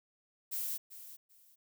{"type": "noise with echo", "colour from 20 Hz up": "violet", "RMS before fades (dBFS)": -37, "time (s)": [0.51, 0.78], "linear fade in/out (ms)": 20, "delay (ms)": 390, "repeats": 2, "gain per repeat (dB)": -13, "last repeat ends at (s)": 1.56, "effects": []}